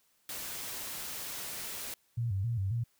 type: noise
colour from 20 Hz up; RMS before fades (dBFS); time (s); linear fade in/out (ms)
white; -40; 0.29-1.94; 2
type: tone with vibrato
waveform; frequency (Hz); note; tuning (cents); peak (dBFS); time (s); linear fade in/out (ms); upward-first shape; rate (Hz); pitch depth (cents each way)
sine; 106.6; G#2; +46; -29; 2.17-2.84; 10; square; 3.7; 170
effects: white hiss -71 dBFS RMS until 2.99 s